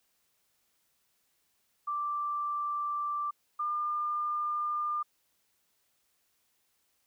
sine tone pair in turn, 1174.7 / 1202.2 Hz, D6 / D6, 0 / +40 cents, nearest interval unison, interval 40 cents, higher second, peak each -30 / -29 dBFS, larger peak second, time 1.87-3.31 / 3.59-5.03 s, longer neither, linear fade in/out 10 ms, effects white hiss -74 dBFS RMS until 7.06 s

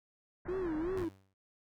pink low-pass noise, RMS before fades -45 dBFS, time 0.45-1.05 s, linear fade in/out 10 ms, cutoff 1900 Hz, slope 48 dB/octave
triangle tone with vibrato, 342.4 Hz, F4, 34 cents flat, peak -31 dBFS, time 0.48-1.09 s, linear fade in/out 10 ms, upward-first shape sine, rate 2.7 Hz, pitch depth 190 cents each way
sawtooth tone with exponential decay, 96.4 Hz, G2, 28 cents flat, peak -35 dBFS, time 0.97-1.34 s, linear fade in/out 5 ms, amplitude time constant 79 ms
effects none

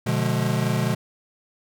square chord, B diminished seventh, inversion none, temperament just, 123.47 / 148.16 / 177.8 / 213.4 Hz, B2 / D3 / F3 / Ab3, 0 / +16 / +31 / +47 cents, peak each -25 / -27 / -29 / -28 dBFS, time 0.06-0.95 s, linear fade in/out 10 ms, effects none

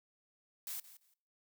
blue noise with echo, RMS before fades -42 dBFS, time 0.67-0.8 s, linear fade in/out 2 ms, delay 170 ms, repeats 2, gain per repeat -15 dB, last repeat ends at 1.14 s, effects noise-tail reverb RT60 0.5 s tail -21 dB re dry

